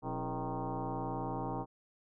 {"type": "tone with frequency modulation", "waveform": "sine", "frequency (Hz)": 329.6, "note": "E4", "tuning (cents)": 0, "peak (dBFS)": -34, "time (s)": [0.02, 1.66], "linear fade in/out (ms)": 50, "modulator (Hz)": 150, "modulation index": 4.6, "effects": []}